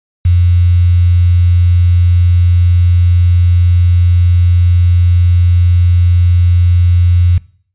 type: tone with quantisation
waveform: sine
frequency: 87.8 Hz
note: F2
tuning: 10 cents sharp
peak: -5 dBFS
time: 0.25-7.38 s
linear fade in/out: 5 ms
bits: 5
effects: noise-tail reverb RT60 0.5 s tail -20 dB re dry + resampled to 8000 Hz